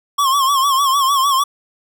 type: tone with vibrato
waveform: square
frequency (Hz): 1096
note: C#6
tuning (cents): -20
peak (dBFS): -13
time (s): 0.18-1.44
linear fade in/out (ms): 10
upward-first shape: sine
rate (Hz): 6.6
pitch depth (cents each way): 86
effects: none